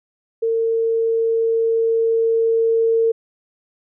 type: tone with level ramp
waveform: sine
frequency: 454.3 Hz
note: A#4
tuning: 45 cents flat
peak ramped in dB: -16 to -13 dBFS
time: 0.42-3.12 s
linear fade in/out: 10 ms
effects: none